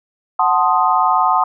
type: chord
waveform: sine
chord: F# diminished seventh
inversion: none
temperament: equal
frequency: 740 / 880 / 1046.5 / 1244.5 Hz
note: F#5 / A5 / C6 / Eb6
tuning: 0 / 0 / 0 / 0 cents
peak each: -17 dBFS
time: 0.39-1.44 s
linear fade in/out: 5 ms
effects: none